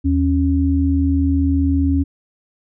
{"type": "tone pair together", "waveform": "sine", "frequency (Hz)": [79.8, 275], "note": ["D#2", "C#4"], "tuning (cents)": [44, -14], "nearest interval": "octave + major sixth", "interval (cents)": 2142, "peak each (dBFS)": -16, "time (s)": [0.04, 2.04], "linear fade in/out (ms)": 20, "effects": []}